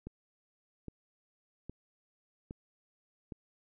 click train, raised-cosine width 3 ms, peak -29 dBFS, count 5, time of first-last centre 0.07-3.322 s, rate 1.23 Hz, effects none

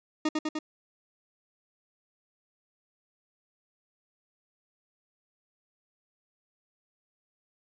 40% pulse tone with echo, 308.7 Hz, D#4, 14 cents flat, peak -23 dBFS, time 0.25-0.29 s, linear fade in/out 5 ms, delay 100 ms, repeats 3, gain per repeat -2 dB, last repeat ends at 0.59 s, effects resampled to 16000 Hz

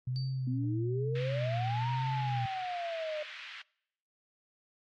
sine tone with vibrato, 124.4 Hz, B2, 13 cents sharp, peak -31 dBFS, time 0.07-2.46 s, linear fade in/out 5 ms, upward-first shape sine, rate 1.1 Hz, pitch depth 110 cents each way
sine tone with exponential decay, 4608 Hz, D8, 34 cents flat, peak -40 dBFS, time 0.16-0.58 s, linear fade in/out 0 ms, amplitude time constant 90 ms
sine exponential two-way sweep, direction up then down, 246.1 to 950 to 599 Hz, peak -34 dBFS, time 0.47-3.23 s, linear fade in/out 5 ms, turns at 1.89 s
pink band-pass noise, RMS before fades -46 dBFS, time 1.15-3.62 s, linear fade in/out 5 ms, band 1600 to 3400 Hz, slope 24 dB/octave
effects noise-tail reverb RT60 0.8 s tail -26 dB re dry + AAC 64 kbps

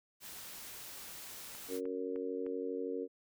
white noise, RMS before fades -48 dBFS, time 0.2-1.81 s, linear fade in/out 50 ms
click train, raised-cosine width 0.5 ms, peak -39 dBFS, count 4, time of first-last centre 1.55-2.465 s, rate 3.28 Hz
harmonic tone, 92.5 Hz, F#2, in tune, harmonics 3 / 4 / 5 / 6, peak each -41 / -42 / -38 / -50 dBFS, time 1.68-3.08 s, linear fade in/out 50 ms
effects none

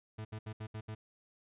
40% pulse tone bursts at uneven times, 108.5 Hz, A2, 24 cents flat, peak -39 dBFS, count 6, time 0.18-0.25 / 0.32-0.39 / 0.46-0.53 / 0.6-0.67 / 0.74-0.81 / 0.88-0.95 s, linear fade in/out 10 ms, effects resampled to 8000 Hz

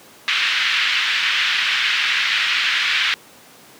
white band-pass noise, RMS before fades -19 dBFS, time 0.28-3.14 s, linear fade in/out 0 ms, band 1500 to 3400 Hz, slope 24 dB/octave, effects pink hiss -45 dBFS RMS until 3.79 s + high-pass 200 Hz 12 dB/octave

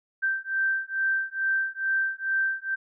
sine beating tone pair, 1563 / 1565.3 Hz, G6 / G6, -6 / -3 cents, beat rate 2.3 Hz, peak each -27 dBFS, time 0.22-2.76 s, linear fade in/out 20 ms, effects none

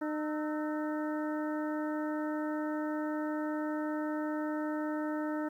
harmonic tone with a mistuned harmonic, 304.2 Hz, D#4, 39 cents flat, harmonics 1 / 2 / 3 / 4 / 5 / 6, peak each -33 / -39 / -43 / -45 / -47 / -49 dBFS, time 0.01-5.49 s, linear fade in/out 10 ms, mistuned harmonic 4, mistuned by +120 cents, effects 11-bit

